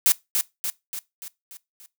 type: noise with echo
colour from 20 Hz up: blue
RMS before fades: -17 dBFS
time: 0.06-0.12 s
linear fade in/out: 0 ms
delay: 290 ms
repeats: 6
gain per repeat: -5 dB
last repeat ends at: 1.86 s
effects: noise-tail reverb RT60 0.2 s tail -20 dB re dry